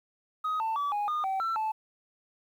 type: tone with pitch steps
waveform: sine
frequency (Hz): 1257 / 891 / 1148 / 826 / 1221 / 769 / 1341 / 873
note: D#6 / A5 / D6 / G#5 / D#6 / G5 / E6 / A5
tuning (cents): +17 / +22 / -40 / -10 / -33 / -33 / +29 / -14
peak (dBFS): -25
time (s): 0.44-1.72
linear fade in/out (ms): 10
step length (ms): 160
effects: tanh soft clip ceiling -26 dBFS + 10-bit